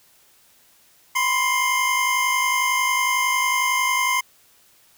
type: tone cluster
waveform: square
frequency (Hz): 995 / 1046 / 2108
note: B5 / C6 / C7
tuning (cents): +13 / -1 / +12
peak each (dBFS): -25 / -25 / -22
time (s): 1.15-4.21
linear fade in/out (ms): 10
effects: white hiss -56 dBFS RMS until 4.97 s